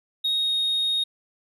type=tone with pitch glide; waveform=triangle; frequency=3749 to 3727 Hz; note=A#7 to A#7; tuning=+9 to -1 cents; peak=-19 dBFS; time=0.24-1.04 s; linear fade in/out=10 ms; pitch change=-10 cents; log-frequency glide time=0.35-0.54 s; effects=tanh soft clip ceiling -16 dBFS